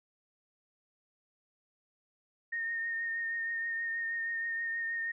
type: tone with vibrato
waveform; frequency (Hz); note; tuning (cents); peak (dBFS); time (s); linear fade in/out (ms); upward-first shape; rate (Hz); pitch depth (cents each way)
sine; 1839; A#6; -24; -32; 2.52-5.12; 10; triangle; 6.3; 24
effects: none